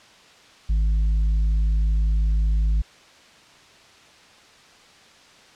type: tone with tanh clipping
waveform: sine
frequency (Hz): 52.7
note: G#1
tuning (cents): +26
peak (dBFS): -18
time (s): 0.69-2.82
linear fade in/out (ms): 10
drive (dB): 4
effects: white hiss -50 dBFS RMS until 5.55 s + low-pass 5000 Hz 12 dB/octave